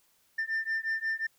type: beating tone pair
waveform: sine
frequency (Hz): 1788 / 1793.6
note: A6 / A6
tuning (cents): +27 / +33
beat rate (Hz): 5.6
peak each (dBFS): -30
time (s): 0.38-1.27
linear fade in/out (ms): 10
effects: tanh soft clip ceiling -26 dBFS + white hiss -68 dBFS RMS until 1.38 s